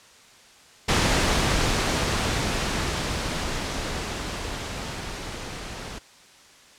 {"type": "noise with level ramp", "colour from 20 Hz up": "pink", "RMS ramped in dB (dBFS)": [-20, -36], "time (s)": [0.88, 5.99], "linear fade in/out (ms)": 10, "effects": ["white hiss -51 dBFS RMS until 6.78 s", "low-pass 7000 Hz 12 dB/octave"]}